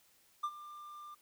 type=tone with ADSR envelope; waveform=triangle; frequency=1192 Hz; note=D6; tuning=25 cents sharp; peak=-29 dBFS; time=0.43-1.15 s; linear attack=11 ms; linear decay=58 ms; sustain=-16 dB; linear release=12 ms; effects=white hiss -68 dBFS RMS until 1.21 s